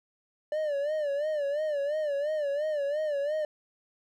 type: tone with vibrato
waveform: triangle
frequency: 590 Hz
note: D5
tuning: 8 cents sharp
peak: -25 dBFS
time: 0.52-3.45 s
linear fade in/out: 2 ms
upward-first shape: sine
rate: 2.9 Hz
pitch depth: 100 cents each way
effects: none